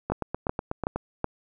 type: two click trains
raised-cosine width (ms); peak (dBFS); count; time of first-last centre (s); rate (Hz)
1; -14 / -11; 8 / 4; 0.1-0.96 / 0.12-1.244; 8.14 / 2.67
effects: none